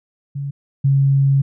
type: tone pair in turn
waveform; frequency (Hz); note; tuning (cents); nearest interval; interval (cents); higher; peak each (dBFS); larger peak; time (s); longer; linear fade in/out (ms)
sine; 140.4 / 137.59; C#3 / C#3; +22 / -13; unison; 35; first; -22 / -11; second; 0.35-0.51 / 0.84-1.42; second; 10
effects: none